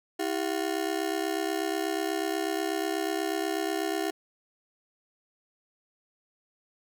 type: ring-modulated tone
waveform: 30% pulse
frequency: 359.2 Hz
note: F4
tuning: 49 cents sharp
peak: -22 dBFS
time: 0.19-4.11 s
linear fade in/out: 10 ms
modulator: 34.1 Hz
effects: none